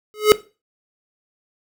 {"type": "tone with exponential growth", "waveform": "square", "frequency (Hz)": 424.6, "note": "G#4", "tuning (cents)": 38, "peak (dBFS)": -5, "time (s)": [0.14, 0.32], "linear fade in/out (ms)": 0, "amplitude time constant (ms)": 38, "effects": ["noise-tail reverb RT60 0.3 s tail -17 dB re dry"]}